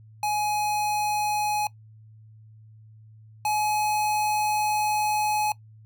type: tone pair in turn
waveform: square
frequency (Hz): 840 / 845.4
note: G#5 / G#5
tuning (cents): +19 / +31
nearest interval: unison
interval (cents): 12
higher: second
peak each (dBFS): -24 / -23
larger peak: second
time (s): 0.23-1.67 / 3.45-5.52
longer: second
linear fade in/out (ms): 2
effects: noise-tail reverb RT60 0.1 s tail -20 dB re dry + added 109 Hz sine -47 dBFS peak until 5.85 s